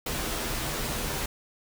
pink noise with comb filter, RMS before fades -31 dBFS, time 0.06-1.26 s, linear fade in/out 5 ms, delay 11 ms, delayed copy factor -0.55, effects none

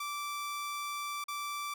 sawtooth tone with dropouts, 1167 Hz, D6, 11 cents flat, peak -32 dBFS, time 0-1.74 s, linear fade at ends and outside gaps 5 ms, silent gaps 1.241-1.282 s, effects none

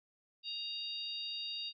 harmonic tone, 936 Hz, A#5, 7 cents sharp, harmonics 3 / 4 / 5, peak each -44 / -41 / -44 dBFS, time 0.43-1.73 s, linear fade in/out 50 ms, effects none

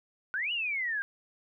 sine exponential two-way sweep, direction up then down, 1449 to 2960 to 1583 Hz, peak -29 dBFS, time 0.34-1.02 s, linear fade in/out 0 ms, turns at 0.52 s, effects none

